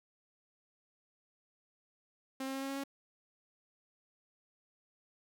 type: tone with pitch steps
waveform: sawtooth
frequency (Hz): 265.8 / 267.8 / 269.8 / 271.9 / 273.9 / 276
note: C4 / C4 / C#4 / C#4 / C#4 / C#4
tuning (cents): +27 / +40 / -47 / -33 / -21 / -7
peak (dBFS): -33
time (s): 2.4-2.838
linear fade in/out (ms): 5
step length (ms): 73
effects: none